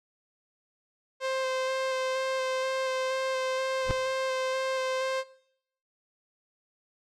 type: tone with vibrato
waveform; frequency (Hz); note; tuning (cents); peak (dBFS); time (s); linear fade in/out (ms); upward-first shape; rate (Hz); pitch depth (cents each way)
sawtooth; 523.3; C5; 0; -24; 1.2-5.24; 50; square; 2.1; 10
type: noise with exponential growth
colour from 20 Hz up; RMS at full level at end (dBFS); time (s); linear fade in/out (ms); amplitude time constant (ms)
brown; -25; 3.83-3.91; 0; 17
effects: noise-tail reverb RT60 0.7 s tail -19 dB re dry + low-pass 6000 Hz 12 dB/octave